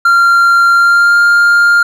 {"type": "tone with pitch glide", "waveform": "triangle", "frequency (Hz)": [1384, 1403.3], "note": ["F6", "F6"], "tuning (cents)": [-16, 8], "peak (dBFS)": -3, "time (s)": [0.05, 1.83], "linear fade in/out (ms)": 5, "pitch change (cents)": 24, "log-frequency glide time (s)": [0.73, 1.18], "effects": []}